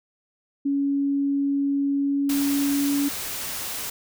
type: tone with pitch glide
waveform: sine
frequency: 279.9 to 283.2 Hz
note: C#4 to C#4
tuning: +17 to +37 cents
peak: -20 dBFS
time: 0.65-3.09 s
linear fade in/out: 10 ms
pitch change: +20 cents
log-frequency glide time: 1.97-2.95 s
type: noise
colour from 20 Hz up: white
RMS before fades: -31 dBFS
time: 2.29-3.9 s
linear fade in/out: 5 ms
effects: none